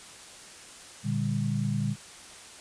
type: chord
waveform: sine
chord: G minor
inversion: first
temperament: equal with one note detuned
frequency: 116.54 / 146.83 / 199.88 Hz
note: Bb2 / D3 / G3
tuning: 0 / 0 / +34 cents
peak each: -30 dBFS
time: 1.03-1.96 s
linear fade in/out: 50 ms
effects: white hiss -47 dBFS RMS until 2.6 s + resampled to 22050 Hz